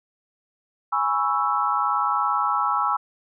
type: chord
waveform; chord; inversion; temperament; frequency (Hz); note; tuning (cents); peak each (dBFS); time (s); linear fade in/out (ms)
sine; C# minor seventh; second; equal; 830.6 / 987.8 / 1108.7 / 1318.5; G#5 / B5 / C#6 / E6; 0 / 0 / 0 / 0; -26 / -27 / -26 / -23; 0.92-2.97; 10
effects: none